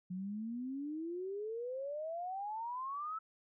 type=exponential sweep; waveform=sine; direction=up; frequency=178.5 to 1323 Hz; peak=-38 dBFS; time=0.1-3.19 s; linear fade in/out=10 ms; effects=none